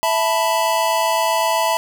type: chord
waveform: square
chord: E suspended fourth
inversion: none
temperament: equal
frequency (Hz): 659.3 / 880 / 987.8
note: E5 / A5 / B5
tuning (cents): 0 / 0 / 0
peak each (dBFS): -21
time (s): 0.03-1.77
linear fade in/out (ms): 0
effects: none